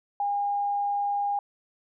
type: tone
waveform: sine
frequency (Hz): 811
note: G#5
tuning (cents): -41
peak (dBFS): -24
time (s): 0.2-1.39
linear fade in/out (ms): 2
effects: none